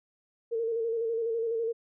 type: tone with vibrato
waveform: sine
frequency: 457 Hz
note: A#4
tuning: 34 cents flat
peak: -27 dBFS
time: 0.51-1.73 s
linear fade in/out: 20 ms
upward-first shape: square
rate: 12 Hz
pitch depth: 36 cents each way
effects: none